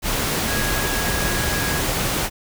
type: tone in noise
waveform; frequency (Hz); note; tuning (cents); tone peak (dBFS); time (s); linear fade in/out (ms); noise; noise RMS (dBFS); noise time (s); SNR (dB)
sine; 1652; G#6; -10; -28; 0.45-1.82; 50; pink; -22; 0.02-2.3; -9
effects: none